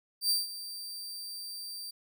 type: tone with ADSR envelope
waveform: sawtooth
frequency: 4677 Hz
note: D8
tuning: 8 cents flat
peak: -21 dBFS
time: 0.21-1.91 s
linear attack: 87 ms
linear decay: 170 ms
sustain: -15 dB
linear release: 11 ms
effects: none